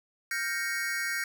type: chord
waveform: square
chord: G half-diminished seventh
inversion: third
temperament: equal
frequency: 1396.9 / 1568 / 1864.7 / 2217 Hz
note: F6 / G6 / Bb6 / Db7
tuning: 0 / 0 / 0 / 0 cents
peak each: -39 / -35 / -34 / -37 dBFS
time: 0.31-1.24 s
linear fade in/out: 2 ms
effects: none